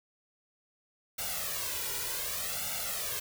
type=noise with flanger; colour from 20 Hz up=white; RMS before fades=-35 dBFS; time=1.18-3.2 s; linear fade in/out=10 ms; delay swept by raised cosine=1.4 to 2.09 ms; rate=0.66 Hz; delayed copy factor=+0.85; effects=none